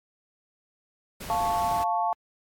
pink noise, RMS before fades -38 dBFS, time 1.2-1.84 s, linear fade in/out 10 ms
sine chord, F augmented, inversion none, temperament equal, 698.5 / 880 / 1108.7 Hz, F5 / A5 / C#6, 0 / 0 / 0 cents, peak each -27 / -26 / -31 dBFS, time 1.3-2.13 s, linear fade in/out 0 ms
effects AAC 64 kbps

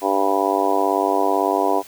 harmonic tone, 98 Hz, G2, in tune, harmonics 3 / 4 / 5 / 6 / 7 / 8 / 9 / 10, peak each -25 / -23 / -26 / -28 / -22 / -25 / -28 / -23 dBFS, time 0.01-1.83 s, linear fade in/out 50 ms, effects white hiss -43 dBFS RMS until 1.87 s

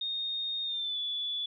sine tone with pitch glide, 3693 to 3446 Hz, A#7 to A7, -17 to -37 cents, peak -31 dBFS, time 0.01-1.46 s, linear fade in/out 5 ms, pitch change -120 cents, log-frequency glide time 0.64-0.99 s, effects none

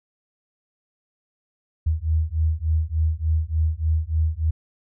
sine beating tone pair, 77.78 / 81.18 Hz, D#2 / E2, 0 / -26 cents, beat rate 3.4 Hz, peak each -22 dBFS, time 1.86-4.51 s, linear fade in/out 10 ms, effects none

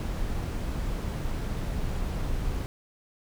brown noise, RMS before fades -30 dBFS, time 0-2.66 s, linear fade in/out 0 ms, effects none

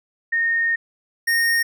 sine / square tone pair in turn, 1842 / 1849.6 Hz, A#6 / A#6, -21 / -14 cents, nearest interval unison, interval 7 cents, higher second, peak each -17 dBFS, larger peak neither, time 0.32-0.76 / 1.27-1.63 s, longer first, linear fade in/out 10 ms, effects none

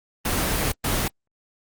pink noise bursts at uneven times, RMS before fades -23 dBFS, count 2, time 0.25-0.72 / 0.84-1.08 s, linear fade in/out 5 ms, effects Opus 24 kbps

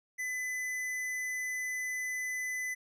sine tone with tanh clipping, 2008 Hz, B6, 28 cents sharp, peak -35 dBFS, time 0.18-2.75 s, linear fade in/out 20 ms, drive 15 dB, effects none

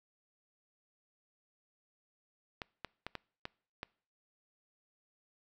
clicks, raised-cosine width 0.3 ms, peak -23 dBFS, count 6, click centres 2.618 / 2.847 / 3.066 / 3.153 / 3.454 / 3.831 s, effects noise-tail reverb RT60 0.5 s tail -25 dB re dry

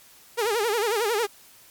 sawtooth tone with vibrato, 440 Hz, A4, in tune, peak -18 dBFS, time 0.37-1.27 s, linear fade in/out 20 ms, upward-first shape sine, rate 11 Hz, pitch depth 160 cents each way, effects white hiss -52 dBFS RMS until 1.7 s + MP3 96 kbps

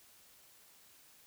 silence, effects white hiss -62 dBFS RMS until 1.26 s

